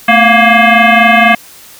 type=tone with frequency modulation; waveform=sine; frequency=714 Hz; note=F5; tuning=38 cents sharp; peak=-3 dBFS; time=0.08-1.35 s; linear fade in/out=5 ms; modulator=468 Hz; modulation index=4.1; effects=white hiss -36 dBFS RMS until 1.79 s